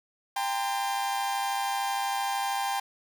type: tone cluster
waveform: 40% pulse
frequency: 796 / 909 / 1027 Hz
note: G5 / A#5 / C6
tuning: +26 / -44 / -33 cents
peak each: -28 / -34 / -34 dBFS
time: 0.36-2.8 s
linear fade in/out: 5 ms
effects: none

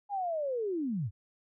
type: linear sweep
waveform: sine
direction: down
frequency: 830.6 to 83.5 Hz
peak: -30 dBFS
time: 0.09-1.11 s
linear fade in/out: 50 ms
effects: none

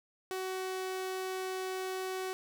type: tone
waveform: sawtooth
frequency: 375.1 Hz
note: F#4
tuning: 24 cents sharp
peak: -31 dBFS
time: 0.31-2.33 s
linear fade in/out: 0 ms
effects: none

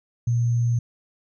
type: tone with sample-and-hold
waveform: sine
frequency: 118.3 Hz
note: A#2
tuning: 26 cents sharp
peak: -18 dBFS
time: 0.27-0.79 s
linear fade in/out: 5 ms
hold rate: 6300 Hz
effects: resampled to 22050 Hz

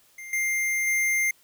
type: tone with level steps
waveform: square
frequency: 2100 Hz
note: C7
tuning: 6 cents sharp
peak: -38 / -24 / -22 dBFS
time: 0.18-1.31 s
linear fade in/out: 5 ms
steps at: 0.33 / 0.87 s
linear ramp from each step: 2 ms
effects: white hiss -60 dBFS RMS until 1.43 s

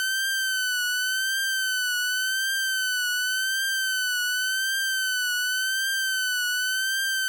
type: tone with vibrato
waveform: sawtooth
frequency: 1525 Hz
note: G6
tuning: 48 cents flat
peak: -20 dBFS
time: 0-7.28 s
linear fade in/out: 0 ms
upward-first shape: triangle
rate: 0.89 Hz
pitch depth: 67 cents each way
effects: none

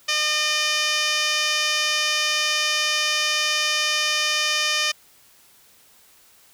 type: tone with band-pass filter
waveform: 15% pulse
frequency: 607 Hz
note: D#5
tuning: 43 cents flat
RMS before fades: -22 dBFS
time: 0.08-4.92 s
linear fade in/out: 10 ms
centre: 4100 Hz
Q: 3.3
effects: white hiss -54 dBFS RMS until 6.53 s

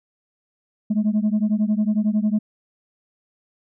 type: beating tone pair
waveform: sine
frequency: 207.7 / 218.7 Hz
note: G#3 / A3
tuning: 0 / -10 cents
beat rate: 11 Hz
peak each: -18 / -19 dBFS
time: 0.9-2.39 s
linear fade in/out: 10 ms
effects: tanh soft clip ceiling -14 dBFS

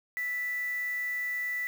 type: tone with quantisation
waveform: sine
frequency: 1975.5 Hz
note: B6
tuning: in tune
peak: -30 dBFS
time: 0.17-1.67 s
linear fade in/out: 0 ms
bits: 7
effects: none

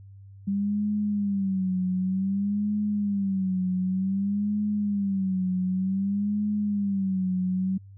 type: tone with vibrato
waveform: sine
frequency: 196 Hz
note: G3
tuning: in tune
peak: -23 dBFS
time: 0.47-7.78 s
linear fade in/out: 10 ms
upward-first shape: sine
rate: 0.54 Hz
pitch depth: 110 cents each way
effects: added 98 Hz sine -44 dBFS peak until 7.97 s

